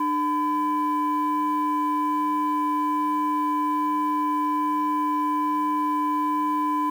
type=tone pair together; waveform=sine; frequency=299.8 / 1008.4 Hz; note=D4 / B5; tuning=+36 / +36 cents; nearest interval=octave + major sixth; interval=2100 cents; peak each=-24 / -21 dBFS; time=0-6.9 s; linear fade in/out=5 ms; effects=tanh soft clip ceiling -17 dBFS + 8-bit